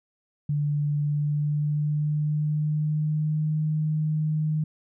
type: tone with pitch glide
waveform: sine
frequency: 146.83 to 154.31 Hz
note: D3 to D#3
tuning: 0 to -14 cents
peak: -22 dBFS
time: 0.49-4.64 s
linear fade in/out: 5 ms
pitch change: +86 cents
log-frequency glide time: 1-3.57 s
effects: none